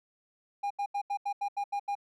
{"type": "tone bursts", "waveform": "triangle", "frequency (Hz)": 809, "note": "G#5", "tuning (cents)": -46, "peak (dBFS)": -27, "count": 9, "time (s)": [0.63, 1.953], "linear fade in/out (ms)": 10, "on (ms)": 75, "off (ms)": 81, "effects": []}